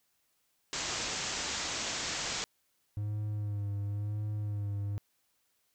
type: low-pass noise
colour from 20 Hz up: white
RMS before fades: -36 dBFS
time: 0.73-2.44 s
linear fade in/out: 0 ms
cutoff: 7600 Hz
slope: 96 dB/octave
type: tone with vibrato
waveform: triangle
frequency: 103.3 Hz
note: G#2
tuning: 9 cents flat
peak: -30 dBFS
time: 2.97-4.98 s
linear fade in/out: 0 ms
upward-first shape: sine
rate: 0.96 Hz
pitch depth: 38 cents each way
effects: white hiss -75 dBFS RMS until 5.74 s